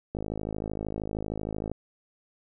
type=click train; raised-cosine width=2 ms; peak=-19 dBFS; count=84; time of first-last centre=0.15-1.716 s; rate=53 Hz; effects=none